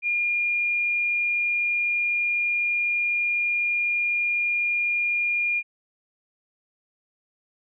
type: tone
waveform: sine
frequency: 2416 Hz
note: D7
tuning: 48 cents sharp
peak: -21 dBFS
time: 0.02-5.63 s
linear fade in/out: 50 ms
effects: none